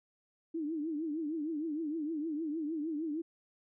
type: tone with vibrato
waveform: sine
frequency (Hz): 311.1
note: D#4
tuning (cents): 0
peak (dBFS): -33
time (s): 0.54-3.22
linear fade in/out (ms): 10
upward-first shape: triangle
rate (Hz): 6.5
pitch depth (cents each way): 150
effects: none